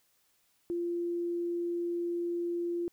sine tone, 345.2 Hz, F4, 20 cents flat, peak -30 dBFS, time 0.7-2.88 s, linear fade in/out 0 ms, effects white hiss -71 dBFS RMS until 2.92 s

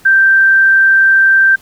sine tone, 1568 Hz, G6, in tune, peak -5 dBFS, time 0.05-1.56 s, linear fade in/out 10 ms, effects pink hiss -44 dBFS RMS until 1.61 s

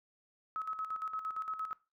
sine tone with tremolo, 1285 Hz, E6, 45 cents flat, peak -34 dBFS, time 0.56-1.73 s, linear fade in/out 0 ms, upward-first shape square, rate 8.7 Hz, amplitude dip 65%, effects noise-tail reverb RT60 0.3 s tail -20 dB re dry

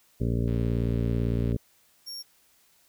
harmonic tone, 58 Hz, A#1, 8 cents flat, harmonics 1 / 2 / 3 / 4 / 5 / 6 / 7 / 8 / 9 / 10, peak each -29 / -27 / -33 / -32 / -36 / -46 / -36 / -41 / -48 / -47 dBFS, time 0.2-1.57 s, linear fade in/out 10 ms
click train, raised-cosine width 0.3 ms, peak -33 dBFS, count 106, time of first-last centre 0.48-1.52 s, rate 101 Hz
40% pulse tone, 5530 Hz, F8, 18 cents flat, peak -35 dBFS, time 2.06-2.23 s, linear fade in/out 20 ms
effects white hiss -63 dBFS RMS until 2.88 s

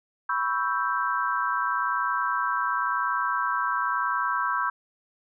sine chord, C# half-diminished seventh, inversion third, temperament equal, 987.8 / 1108.7 / 1318.5 / 1568 Hz, B5 / C#6 / E6 / G6, 0 / 0 / 0 / 0 cents, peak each -29 dBFS, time 0.29-4.7 s, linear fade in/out 5 ms, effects none

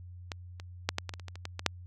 clicks, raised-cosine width 0.2 ms, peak -18 / -27 / -9 / -12 / -19 / -22 / -29 / -25 / -28 / -19 / -18 / -6 dBFS, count 12, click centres 0.318 / 0.599 / 0.89 / 0.984 / 1.093 / 1.138 / 1.197 / 1.283 / 1.356 / 1.454 / 1.594 / 1.663 s, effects added 89 Hz sine -44 dBFS peak until 1.86 s

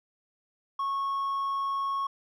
sine tone with hard clipping, 1100 Hz, C#6, 14 cents flat, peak -28 dBFS, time 0.79-2.07 s, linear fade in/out 5 ms, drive 2 dB, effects none

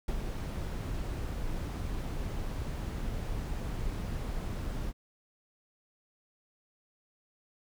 brown noise with ADSR envelope, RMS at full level -31 dBFS, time 0.08-4.93 s, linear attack 4 ms, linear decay 47 ms, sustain -4 dB, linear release 42 ms, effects none

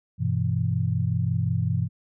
sine chord, E minor, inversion first, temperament equal, 98 / 123.47 / 164.81 Hz, G2 / B2 / E3, 0 / 0 / 0 cents, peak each -26 / -25 / -27 dBFS, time 0.18-1.89 s, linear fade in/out 50 ms, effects none

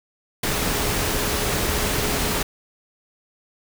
sine tone in noise, 419.3 Hz, G#4, 17 cents sharp, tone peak -33 dBFS, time 0.43-2.43 s, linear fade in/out 5 ms, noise pink, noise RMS -23 dBFS, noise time 0.43-2.43 s, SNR -13 dB, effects none

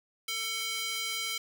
square tone with high-pass filter, 447.1 Hz, A4, 28 cents sharp, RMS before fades -34 dBFS, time 0.28-1.38 s, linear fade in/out 5 ms, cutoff 2700 Hz, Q 1.4, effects none

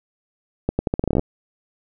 accelerating click train, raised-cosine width 2 ms, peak -6 dBFS, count 13, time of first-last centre 0.69-1.194 s, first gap 100 ms, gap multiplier 0.82, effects none

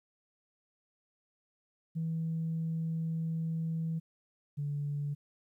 sine tone pair in turn, 162.6 / 144.86 Hz, E3 / D3, -23 / -23 cents, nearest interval major second, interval 200 cents, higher first, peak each -30 / -31 dBFS, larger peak first, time 1.95-4 / 4.57-5.15 s, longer first, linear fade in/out 20 ms, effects tanh soft clip ceiling -27 dBFS + 12-bit

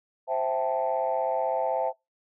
sine chord, A minor seventh, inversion first, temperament equal, 523.3 / 659.3 / 784 / 880 Hz, C5 / E5 / G5 / A5, 0 / 0 / 0 / 0 cents, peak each -29 / -27 / -30 / -30 dBFS, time 0.27-1.93 s, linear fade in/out 50 ms, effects noise-tail reverb RT60 0.2 s tail -23 dB re dry + tanh soft clip ceiling -16 dBFS

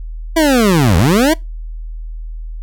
25% pulse linear two-way sweep, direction down then up, 334.9 to 75.1 to 334.9 Hz, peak -5 dBFS, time 0.36-1.34 s, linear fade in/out 10 ms, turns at 0.97 s, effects noise-tail reverb RT60 0.2 s tail -23 dB re dry + added 40 Hz sine -23 dBFS peak until 2.62 s

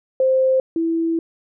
sine tone pair in turn, 523.3 / 329.7 Hz, C5 / E4, 0 / 0 cents, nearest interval minor sixth, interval 800 cents, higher first, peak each -13 / -17 dBFS, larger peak first, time 0.2-0.6 / 0.76-1.19 s, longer second, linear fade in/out 2 ms, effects none

